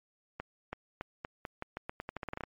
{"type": "accelerating click train", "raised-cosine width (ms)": 0.5, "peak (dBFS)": -22, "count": 17, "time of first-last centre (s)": [0.4, 2.437], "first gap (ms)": 330, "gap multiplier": 0.85, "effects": ["MP3 48 kbps"]}